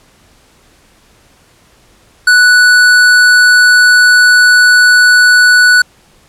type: tone with tanh clipping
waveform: sine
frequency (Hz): 1480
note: F#6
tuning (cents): 0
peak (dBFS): -5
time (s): 2.27-5.82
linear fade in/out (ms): 5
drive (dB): 17
effects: pink hiss -47 dBFS RMS until 6.28 s + low-pass 11000 Hz 12 dB/octave